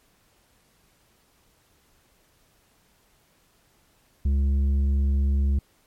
sine tone with tanh clipping, 69.3 Hz, C#2, in tune, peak -20 dBFS, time 4.25-5.59 s, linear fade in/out 5 ms, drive 7 dB, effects pink hiss -63 dBFS RMS until 5.86 s + MP3 64 kbps

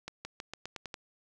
accelerating click train, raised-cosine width 0.2 ms, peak -22 dBFS, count 8, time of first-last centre 0.08-0.942 s, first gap 170 ms, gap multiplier 0.89, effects none

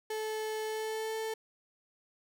35% pulse tone with pitch glide, 434.6 to 441.9 Hz, A4 to A4, -21 to +7 cents, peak -32 dBFS, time 0.1-1.34 s, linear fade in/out 5 ms, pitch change +28 cents, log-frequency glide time 0.65-1.16 s, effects none

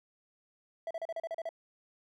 triangle tone bursts, 659.3 Hz, E5, in tune, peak -32 dBFS, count 9, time 0.87-1.491 s, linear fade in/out 2 ms, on 37 ms, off 36 ms, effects none

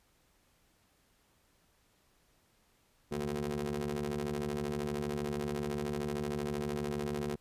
25% pulse ring-modulated tone, 72.6 Hz, D2, 19 cents flat, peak -27 dBFS, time 3.11-7.36 s, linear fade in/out 10 ms, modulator 297 Hz, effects pink hiss -70 dBFS RMS until 7.4 s + resampled to 32000 Hz

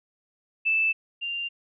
sine tone pair in turn, 2637 / 2787 Hz, E7 / F7, 0 / -4 cents, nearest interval minor second, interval 96 cents, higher second, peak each -20 / -28 dBFS, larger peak first, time 0.65-0.93 / 1.21-1.49 s, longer neither, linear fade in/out 20 ms, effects none

